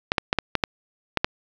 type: clicks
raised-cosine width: 0.3 ms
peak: -3 dBFS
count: 8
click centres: 0.119 / 0.182 / 0.329 / 0.387 / 0.553 / 0.638 / 1.173 / 1.245 s
effects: resampled to 16000 Hz + 7-bit